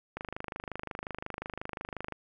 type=click train; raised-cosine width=0.5 ms; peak=-21 dBFS; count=51; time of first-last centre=0.17-2.123 s; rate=25.6 Hz; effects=none